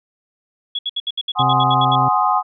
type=tone bursts; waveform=sine; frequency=3363 Hz; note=G#7; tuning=21 cents sharp; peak=-19 dBFS; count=12; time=0.75-1.955 s; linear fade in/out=5 ms; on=39 ms; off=67 ms
type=chord; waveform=sine; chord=Ab dominant seventh; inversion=third; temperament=equal; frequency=740 / 830.6 / 1046.5 / 1244.5 Hz; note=Gb5 / Ab5 / C6 / Eb6; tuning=0 / 0 / 0 / 0 cents; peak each=-19 dBFS; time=1.35-2.43 s; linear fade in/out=50 ms
type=harmonic tone; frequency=131.4 Hz; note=C3; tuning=8 cents sharp; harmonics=1 / 2 / 3 / 4 / 5 / 6 / 7 / 8; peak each=-20 / -26 / -34 / -36 / -36 / -38 / -41 / -36 dBFS; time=1.39-2.09 s; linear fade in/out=10 ms
effects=none